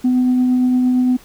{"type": "tone with tremolo", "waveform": "sine", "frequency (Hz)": 251.8, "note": "B3", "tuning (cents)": 34, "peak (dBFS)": -9, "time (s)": [0.04, 1.17], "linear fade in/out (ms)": 10, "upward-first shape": "triangle", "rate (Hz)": 8.7, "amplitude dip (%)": 25, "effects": ["tanh soft clip ceiling -9 dBFS", "pink hiss -45 dBFS RMS until 1.24 s"]}